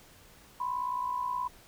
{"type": "tone pair together", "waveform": "sine", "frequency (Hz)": [991.1, 1050], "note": ["B5", "C6"], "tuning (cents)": [6, 6], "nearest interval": "minor second", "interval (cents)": 100, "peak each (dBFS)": [-31, -36], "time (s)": [0.6, 1.48], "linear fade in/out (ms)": 5, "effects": ["pink hiss -56 dBFS RMS until 1.67 s"]}